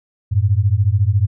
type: beating tone pair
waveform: sine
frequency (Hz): 94.1 / 108.1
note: F#2 / A2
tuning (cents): +30 / -30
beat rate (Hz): 14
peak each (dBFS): -15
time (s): 0.31-1.27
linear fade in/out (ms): 20
effects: none